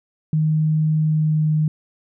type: tone with pitch glide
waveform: sine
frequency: 155.56 to 154.22 Hz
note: D#3 to D#3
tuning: 0 to -15 cents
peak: -15 dBFS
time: 0.33-1.68 s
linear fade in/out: 2 ms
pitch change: -15 cents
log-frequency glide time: 0.98-1.53 s
effects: none